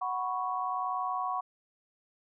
sine chord, F# suspended fourth, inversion none, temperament equal, 740 / 987.8 / 1108.7 Hz, F#5 / B5 / C#6, 0 / 0 / 0 cents, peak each -34 / -36 / -33 dBFS, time 0.01-1.41 s, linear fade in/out 10 ms, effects none

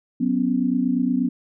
sine chord, F# suspended fourth, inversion none, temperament equal with one note detuned, 185 / 248.7 / 277.2 Hz, F#3 / B3 / C#4, 0 / +12 / 0 cents, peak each -26 / -20 / -24 dBFS, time 0.2-1.29 s, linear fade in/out 10 ms, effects none

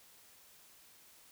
silence, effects white hiss -61 dBFS RMS until 1.31 s

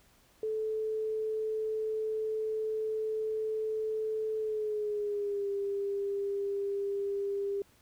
sine tone with pitch glide, 435.8 to 399.6 Hz, A4 to G4, -17 to +33 cents, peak -30 dBFS, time 0.43-7.62 s, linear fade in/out 2 ms, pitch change -150 cents, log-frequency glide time 4.38-5.49 s, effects pink hiss -64 dBFS RMS until 7.81 s

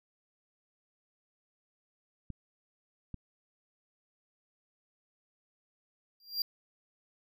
clicks, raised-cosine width 5 ms, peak -28 dBFS, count 2, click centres 2.303 / 3.143 s
square tone with exponential growth, 4760 Hz, D8, 22 cents sharp, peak -26 dBFS, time 6.2-6.42 s, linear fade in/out 2 ms, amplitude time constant 47 ms
effects none

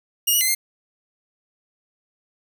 5% pulse tone with pitch steps, 2854 / 2916 / 2054 / 2112 Hz, F7 / F#7 / C7 / C7, +37 / -26 / -33 / +16 cents, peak -8 dBFS, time 0.27-0.55 s, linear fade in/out 10 ms, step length 70 ms, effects none

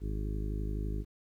harmonic tone, 51.91 Hz, G#1, in tune, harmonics 1 / 2 / 3 / 4 / 5 / 6 / 7 / 8, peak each -33 / -40 / -43 / -45 / -49 / -45 / -49 / -48 dBFS, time 0-1.05 s, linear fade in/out 50 ms, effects 11-bit

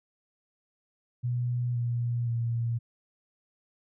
sine tone with pitch steps, 122.2 / 119.55 / 116.95 Hz, B2 / A#2 / A#2, -18 / +44 / +6 cents, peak -26 dBFS, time 1.23-2.79 s, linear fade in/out 20 ms, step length 520 ms, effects none

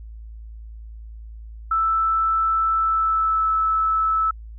sine tone with pitch glide, 1321 to 1308.1 Hz, E6 to E6, +3 to -14 cents, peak -17 dBFS, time 1.71-4.31 s, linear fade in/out 5 ms, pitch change -17 cents, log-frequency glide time 2.76-3.5 s, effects added 55 Hz sine -35 dBFS peak until 4.58 s

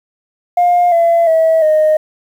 sine tone with pitch steps, 707 / 676.2 / 646.8 / 618.7 Hz, F5 / E5 / E5 / D#5, +21 / +44 / -33 / -10 cents, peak -6 dBFS, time 0.57-1.97 s, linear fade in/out 5 ms, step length 350 ms, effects tanh soft clip ceiling -5 dBFS + 7-bit

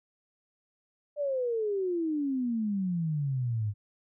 sine exponential sweep, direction down, 598 to 100.7 Hz, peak -27 dBFS, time 1.16-3.74 s, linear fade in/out 50 ms, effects none

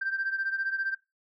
sine beating tone pair, 1568 / 1583 Hz, G6 / G6, 0 / +17 cents, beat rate 15 Hz, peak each -28 / -33 dBFS, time 0.01-0.95 s, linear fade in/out 10 ms, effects noise-tail reverb RT60 0.2 s tail -18 dB re dry + tanh soft clip ceiling -22 dBFS

